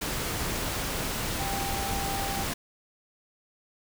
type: tone in noise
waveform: sine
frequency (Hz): 789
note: G5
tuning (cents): +11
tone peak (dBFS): -33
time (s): 1.39-2.44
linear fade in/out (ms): 10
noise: pink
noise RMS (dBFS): -31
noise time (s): 0.01-2.54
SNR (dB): -5
effects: none